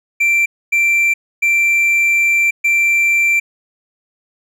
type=tone bursts at uneven times; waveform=triangle; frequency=2352 Hz; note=D7; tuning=2 cents sharp; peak=-9 dBFS; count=4; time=0.2-0.46 / 0.72-1.14 / 1.42-2.51 / 2.64-3.4 s; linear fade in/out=10 ms; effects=none